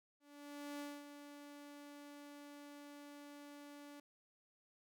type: tone with ADSR envelope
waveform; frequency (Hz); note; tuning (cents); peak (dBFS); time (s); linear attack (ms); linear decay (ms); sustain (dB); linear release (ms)
sawtooth; 289.1; D4; -27; -40; 0.2-4; 600; 230; -9; 4
effects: none